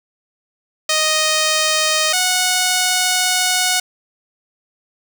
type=tone pair in turn; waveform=5% pulse; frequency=622.3 / 734.3 Hz; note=D#5 / F#5; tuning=0 / -13 cents; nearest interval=minor third; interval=287 cents; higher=second; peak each=-3 dBFS; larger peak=neither; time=0.89-2.13 / 2.13-3.8 s; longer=second; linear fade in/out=5 ms; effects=none